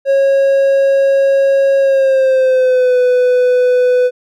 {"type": "tone with pitch glide", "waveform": "triangle", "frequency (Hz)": [547, 498.7], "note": ["C#5", "B4"], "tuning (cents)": [-23, 17], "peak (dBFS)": -6, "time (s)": [0.05, 4.11], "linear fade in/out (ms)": 50, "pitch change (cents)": -160, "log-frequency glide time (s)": [1.79, 2.98], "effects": []}